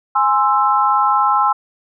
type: chord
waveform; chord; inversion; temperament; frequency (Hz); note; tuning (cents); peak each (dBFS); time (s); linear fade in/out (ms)
sine; Ab augmented; none; equal with one note detuned; 830.6 / 1046.5 / 1322.3; Ab5 / C6 / E6; 0 / 0 / +5; -16 / -16 / -16; 0.15-1.53; 10
effects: none